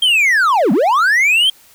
triangle linear two-way sweep, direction down then up, 3219 to 177 to 3219 Hz, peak -8 dBFS, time 0.02-1.5 s, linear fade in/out 5 ms, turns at 0.72 s, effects white hiss -47 dBFS RMS until 1.74 s

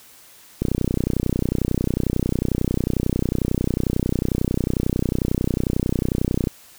click train, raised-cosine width 3 ms, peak -7 dBFS, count 183, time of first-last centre 0.62-6.472 s, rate 31.1 Hz, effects white hiss -48 dBFS RMS until 6.78 s

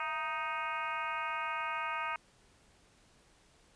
harmonic tone with a mistuned harmonic, 311.9 Hz, D#4, 4 cents sharp, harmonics 2 / 3 / 4 / 5 / 6 / 7 / 8 / 9, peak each -47 / -39 / -38 / -42 / -49 / -43 / -43 / -50 dBFS, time 0-2.16 s, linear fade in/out 2 ms, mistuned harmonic 2, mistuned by +120 cents, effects pink hiss -65 dBFS RMS until 3.75 s + resampled to 22050 Hz

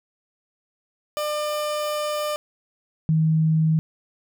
30% pulse / sine tone pair in turn, 599 / 158.65 Hz, D5 / D#3, +34 / +34 cents, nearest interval octave + major seventh, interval 2300 cents, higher first, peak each -21 / -16 dBFS, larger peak second, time 1.17-2.36 / 3.09-3.79 s, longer first, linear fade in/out 0 ms, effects none

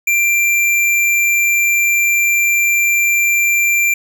square tone, 2365 Hz, D7, 12 cents sharp, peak -12 dBFS, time 0.07-3.94 s, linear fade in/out 5 ms, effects none

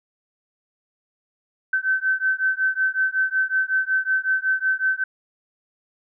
sine beating tone pair, 1533 / 1538.4 Hz, G6 / G6, -39 / -33 cents, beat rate 5.4 Hz, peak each -22 dBFS, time 1.73-5.04 s, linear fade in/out 5 ms, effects none

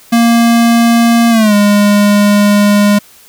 square tone with pitch glide, 233.1 to 205.3 Hz, A#3 to G#3, 0 to -20 cents, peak -6 dBFS, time 0.12-2.99 s, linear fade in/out 10 ms, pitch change -220 cents, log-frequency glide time 1.3-1.54 s, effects white hiss -41 dBFS RMS until 3.28 s

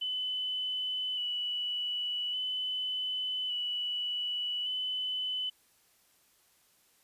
sine tone with vibrato, 2983 Hz, F#7, 13 cents sharp, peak -31 dBFS, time 0.01-5.5 s, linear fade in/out 10 ms, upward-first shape square, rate 0.43 Hz, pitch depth 18 cents each way, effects white hiss -67 dBFS RMS until 7.03 s + resampled to 32000 Hz

